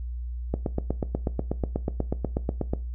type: click train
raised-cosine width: 2 ms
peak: -12 dBFS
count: 19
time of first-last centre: 0.54-2.735 s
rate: 8.2 Hz
effects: noise-tail reverb RT60 0.3 s tail -18 dB re dry + added 60 Hz sine -30 dBFS peak until 2.94 s

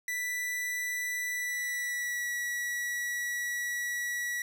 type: tone with pitch glide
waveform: 45% pulse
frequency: 1975.5 to 1936 Hz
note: B6 to B6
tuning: 0 to -35 cents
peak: -31 dBFS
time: 0.08-4.42 s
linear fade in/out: 2 ms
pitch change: -35 cents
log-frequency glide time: 1.29-2.31 s
effects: none

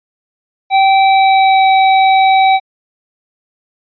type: tone with pitch glide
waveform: square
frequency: 775 to 767.4 Hz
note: G5 to G5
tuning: -20 to -37 cents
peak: -7 dBFS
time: 0.7-2.6 s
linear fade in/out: 50 ms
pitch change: -17 cents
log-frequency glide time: 0.98-1.66 s
effects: resampled to 11025 Hz

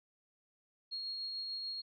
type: tone with tremolo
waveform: sine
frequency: 4282 Hz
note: C8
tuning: 39 cents sharp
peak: -37 dBFS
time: 0.91-1.82 s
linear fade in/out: 20 ms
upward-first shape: triangle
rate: 6.8 Hz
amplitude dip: 25%
effects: none

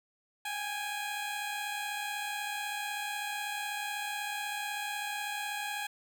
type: tone pair together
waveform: 15% pulse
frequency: 794.5 / 830.6 Hz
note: G5 / G#5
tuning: +23 / 0 cents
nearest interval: minor second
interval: 77 cents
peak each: -35 / -29 dBFS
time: 0.45-5.87 s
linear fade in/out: 5 ms
effects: none

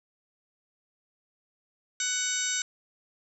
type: harmonic tone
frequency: 745 Hz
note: F#5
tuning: 12 cents sharp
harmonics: 2 / 3 / 4 / 5 / 6 / 7 / 8 / 9 / 10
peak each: -35 / -38 / -38 / -36 / -42 / -42 / -32 / -42 / -32 dBFS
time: 2-2.62 s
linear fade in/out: 2 ms
effects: none

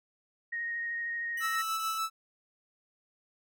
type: tone with vibrato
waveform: sine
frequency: 1867 Hz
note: A#6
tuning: 2 cents sharp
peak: -32 dBFS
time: 0.52-1.62 s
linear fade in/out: 10 ms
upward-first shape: sine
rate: 13 Hz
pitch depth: 11 cents each way
type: tone bursts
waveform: 5% pulse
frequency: 2960 Hz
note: F#7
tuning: in tune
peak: -35 dBFS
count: 3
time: 1.37-1.982 s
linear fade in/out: 5 ms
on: 190 ms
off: 21 ms
type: tone with tremolo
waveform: 45% pulse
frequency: 1313 Hz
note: E6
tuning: 7 cents flat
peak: -29 dBFS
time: 1.4-2.1 s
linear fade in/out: 50 ms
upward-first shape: sine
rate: 6.8 Hz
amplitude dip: 35%
effects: none

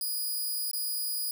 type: tone with dropouts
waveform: 5% pulse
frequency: 4935 Hz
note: D#8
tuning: 15 cents flat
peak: -23 dBFS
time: 0.01-1.31 s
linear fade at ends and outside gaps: 2 ms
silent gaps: 0.713-0.732 s
effects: none

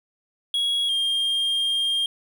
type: tone pair in turn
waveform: triangle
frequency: 3322 / 3211 Hz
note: G#7 / G7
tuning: 0 / +41 cents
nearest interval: minor second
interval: 59 cents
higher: first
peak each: -19 dBFS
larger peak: neither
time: 0.54-0.89 / 0.89-2.06 s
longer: second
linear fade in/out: 2 ms
effects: 9-bit

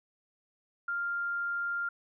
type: tone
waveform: sine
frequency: 1396.9 Hz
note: F6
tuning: in tune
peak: -30 dBFS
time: 0.88-1.89 s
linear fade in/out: 5 ms
effects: none

